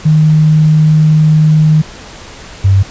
sine tone pair in turn, 154.9 / 97.02 Hz, D#3 / G2, -7 / -17 cents, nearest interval minor sixth, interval 810 cents, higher first, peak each -4 dBFS, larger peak neither, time 0.05-1.82 / 2.64-2.83 s, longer first, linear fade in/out 10 ms, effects pink hiss -31 dBFS RMS until 2.9 s + resampled to 16000 Hz

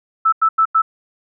sine tone bursts, 1315 Hz, E6, 5 cents flat, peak -10 dBFS, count 4, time 0.25-0.82 s, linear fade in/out 10 ms, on 75 ms, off 90 ms, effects none

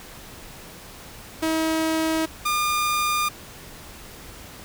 sawtooth tone pair in turn, 320 / 1208.2 Hz, D#4 / D6, +49 / +49 cents, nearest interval octave + major seventh, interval 2300 cents, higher second, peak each -17 dBFS, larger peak neither, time 1.42-2.26 / 2.45-3.29 s, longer neither, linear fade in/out 10 ms, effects pink hiss -42 dBFS RMS until 4.64 s

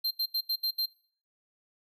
square tone bursts at uneven times, 4161 Hz, C8, 10 cents flat, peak -27 dBFS, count 6, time 0.04-0.11 / 0.19-0.26 / 0.34-0.41 / 0.49-0.56 / 0.63-0.71 / 0.78-0.86 s, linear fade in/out 10 ms, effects noise-tail reverb RT60 0.5 s tail -20 dB re dry

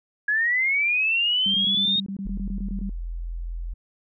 sine linear sweep, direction up, 1661.2 to 3741 Hz, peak -19 dBFS, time 0.28-2 s, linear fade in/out 5 ms
sine tone bursts, 196 Hz, G3, in tune, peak -28 dBFS, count 14, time 1.46-2.895 s, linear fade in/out 2 ms, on 83 ms, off 21 ms
sine tone, 42.34 Hz, E1, 47 cents sharp, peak -28 dBFS, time 2.25-3.74 s, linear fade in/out 10 ms
effects none

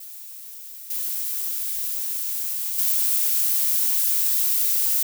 violet noise with level steps, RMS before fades -39 / -27 / -21 dBFS, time 0-5.03 s, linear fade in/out 5 ms, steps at 0.9 / 2.78 s, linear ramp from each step 5 ms, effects none

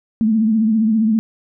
sine tone with vibrato, 220 Hz, A3, in tune, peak -12 dBFS, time 0.21-1.19 s, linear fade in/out 0 ms, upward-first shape triangle, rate 15 Hz, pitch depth 83 cents each way, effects none

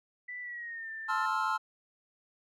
sine tone with pitch glide, 1979 to 1783.6 Hz, B6 to A6, +3 to +23 cents, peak -38 dBFS, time 0.28-1.26 s, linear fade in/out 10 ms, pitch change -180 cents, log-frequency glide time 0.41-0.91 s
triangle chord, F major seventh, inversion first, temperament just, 873.1 / 1047.7 / 1309.6 / 1396.9 Hz, A5 / C6 / E6 / F6, -14 / +2 / -12 / 0 cents, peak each -32 dBFS, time 1.08-1.58 s, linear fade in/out 20 ms
effects none

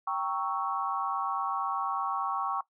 sine chord, G diminished seventh, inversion none, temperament equal, 784 / 932.3 / 1108.7 / 1318.5 Hz, G5 / Bb5 / Db6 / Fb6, 0 / 0 / 0 / 0 cents, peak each -34 / -37 / -31 / -37 dBFS, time 0.07-2.61 s, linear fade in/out 5 ms, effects noise-tail reverb RT60 0.1 s tail -18 dB re dry

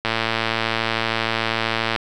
click train, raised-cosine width 0.3 ms, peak -4 dBFS, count 217, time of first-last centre 0.05-1.962 s, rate 113 Hz, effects none

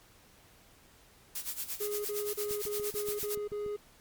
blue noise with tremolo, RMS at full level -35 dBFS, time 1.35-3.35 s, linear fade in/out 5 ms, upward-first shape sine, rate 8.7 Hz, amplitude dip 80%
triangle tone bursts, 415.3 Hz, G#4, in tune, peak -31 dBFS, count 7, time 1.8-3.766 s, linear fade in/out 10 ms, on 250 ms, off 36 ms
click train, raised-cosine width 3 ms, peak -34 dBFS, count 9, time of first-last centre 2.51-3.663 s, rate 6.94 Hz
effects pink hiss -60 dBFS RMS until 4 s + MP3 96 kbps

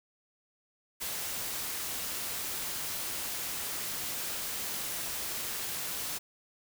white noise, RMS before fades -36 dBFS, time 1-6.19 s, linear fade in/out 20 ms, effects none

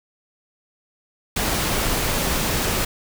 pink noise, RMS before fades -22 dBFS, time 1.36-2.85 s, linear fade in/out 5 ms, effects none

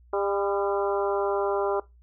harmonic tone with a mistuned harmonic, 200 Hz, G3, 35 cents sharp, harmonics 2 / 3 / 4 / 5 / 6 / 7, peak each -26 / -30 / -32 / -34 / -36 / -37 dBFS, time 0.13-1.8 s, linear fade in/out 5 ms, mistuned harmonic 7, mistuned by -38 cents, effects noise-tail reverb RT60 0.2 s tail -20 dB re dry + added 60 Hz sine -52 dBFS peak until 2.02 s

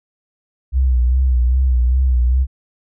sine tone with vibrato, 63 Hz, B1, 35 cents sharp, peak -11 dBFS, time 0.72-2.47 s, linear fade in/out 50 ms, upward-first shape sine, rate 2.5 Hz, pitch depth 70 cents each way, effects none

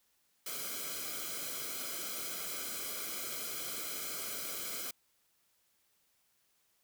white noise with comb filter, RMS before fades -40 dBFS, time 0.46-4.91 s, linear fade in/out 5 ms, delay 1.1 ms, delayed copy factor -1, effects white hiss -74 dBFS RMS until 6.83 s

